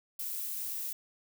violet noise, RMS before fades -37 dBFS, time 0.19-0.93 s, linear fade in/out 5 ms, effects none

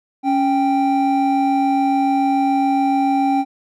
triangle tone pair together, 277.2 / 784.6 Hz, C#4 / G5, 0 / +1 cents, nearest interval octave + tritone, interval 1801 cents, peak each -15 dBFS, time 0.23-3.45 s, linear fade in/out 50 ms, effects none

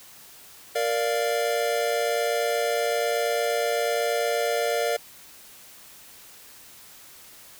square chord, Bb major, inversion none, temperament equal with one note detuned, 466.2 / 587.3 / 695.6 Hz, Bb4 / D5 / F5, 0 / 0 / -7 cents, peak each -27 / -28 / -29 dBFS, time 0.75-4.97 s, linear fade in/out 10 ms, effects white hiss -48 dBFS RMS until 7.59 s

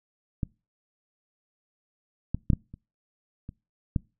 clicks, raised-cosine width 5 ms, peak -15 / -14 / -8 / -11 / -29 / -25 / -12 dBFS, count 7, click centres 0.432 / 2.346 / 2.502 / 2.533 / 2.74 / 3.491 / 3.962 s, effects noise-tail reverb RT60 0.3 s tail -25 dB re dry

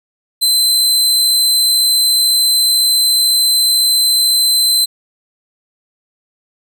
sawtooth tone, 4067 Hz, C8, 50 cents flat, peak -7 dBFS, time 0.41-4.86 s, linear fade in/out 20 ms, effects none

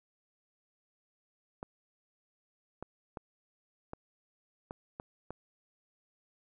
clicks, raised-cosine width 1 ms, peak -26 dBFS, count 7, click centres 1.629 / 2.826 / 3.172 / 3.934 / 4.709 / 4.999 / 5.306 s, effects none

